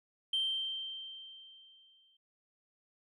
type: tone with exponential decay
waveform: sine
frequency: 3136 Hz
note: G7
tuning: in tune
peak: -27 dBFS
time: 0.33-2.17 s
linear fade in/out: 5 ms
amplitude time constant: 400 ms
effects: tanh soft clip ceiling -26 dBFS